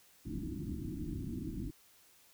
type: low-pass noise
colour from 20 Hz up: white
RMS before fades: -40 dBFS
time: 0.25-1.71 s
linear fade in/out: 10 ms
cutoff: 340 Hz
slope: 96 dB/octave
effects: white hiss -64 dBFS RMS until 2.33 s